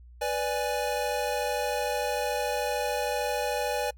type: chord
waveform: square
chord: G# diminished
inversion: first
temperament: equal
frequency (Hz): 493.9 / 587.3 / 830.6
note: B4 / D5 / G#5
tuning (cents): 0 / 0 / 0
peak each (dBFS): -32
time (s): 0.21-3.91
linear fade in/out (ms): 10
effects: noise-tail reverb RT60 0.1 s tail -25 dB re dry + added 60 Hz sine -47 dBFS peak until 3.97 s